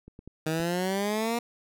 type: clicks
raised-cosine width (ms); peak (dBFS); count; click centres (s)
3; -33 / -32 / -30 / -29; 4; 0.08 / 0.191 / 0.276 / 0.601
type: exponential sweep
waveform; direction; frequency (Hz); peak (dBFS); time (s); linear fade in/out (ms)
15% pulse; up; 155.56 to 239.3; -20; 0.46-1.39; 5
effects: none